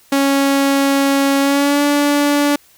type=tone with pitch glide; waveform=sawtooth; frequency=276.4 to 289 Hz; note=C#4 to D4; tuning=-5 to -28 cents; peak=-8 dBFS; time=0.12-2.56 s; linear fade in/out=5 ms; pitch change=+77 cents; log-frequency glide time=1.4-1.83 s; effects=white hiss -50 dBFS RMS until 2.77 s